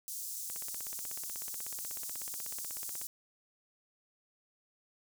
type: high-pass noise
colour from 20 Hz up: pink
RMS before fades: -41 dBFS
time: 0.08-3.07 s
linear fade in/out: 0 ms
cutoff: 6300 Hz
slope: 24 dB/octave
type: click train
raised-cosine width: 0.3 ms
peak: -31 dBFS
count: 42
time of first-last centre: 0.5-3.015 s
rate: 16.3 Hz
effects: none